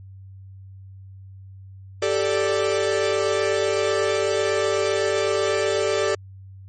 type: chord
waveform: 45% pulse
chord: G suspended second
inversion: none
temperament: equal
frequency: 392 / 440 / 587.3 Hz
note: G4 / A4 / D5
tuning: 0 / 0 / 0 cents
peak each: -24 dBFS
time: 2.02-6.15 s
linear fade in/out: 5 ms
effects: added 96 Hz sine -39 dBFS peak until 6.68 s + MP3 32 kbps